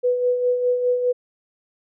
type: tone with tremolo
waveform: sine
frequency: 494.4 Hz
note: B4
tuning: 2 cents sharp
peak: -15 dBFS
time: 0.03-1.13 s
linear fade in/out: 20 ms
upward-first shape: sine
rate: 4.9 Hz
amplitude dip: 50%
effects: none